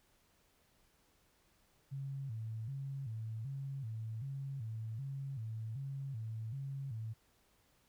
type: tone with vibrato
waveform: sine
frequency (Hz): 123.47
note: B2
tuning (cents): 0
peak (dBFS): -39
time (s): 1.91-7.14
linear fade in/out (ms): 20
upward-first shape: square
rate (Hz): 1.3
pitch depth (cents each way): 180
effects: pink hiss -72 dBFS RMS until 7.88 s